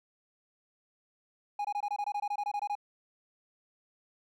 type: tone bursts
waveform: triangle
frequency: 823 Hz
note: G#5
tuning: 16 cents flat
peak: -28 dBFS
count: 15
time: 1.59-2.753 s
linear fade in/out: 5 ms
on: 57 ms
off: 22 ms
effects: none